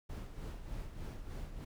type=noise with tremolo; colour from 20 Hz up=brown; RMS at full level=-41 dBFS; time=0.09-1.65 s; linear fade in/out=10 ms; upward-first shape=sine; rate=3.3 Hz; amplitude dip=55%; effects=none